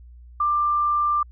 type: tone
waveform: sine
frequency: 1186 Hz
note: D6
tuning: 17 cents sharp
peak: -18 dBFS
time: 0.4-1.23 s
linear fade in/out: 5 ms
effects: added 60 Hz sine -42 dBFS peak until 1.31 s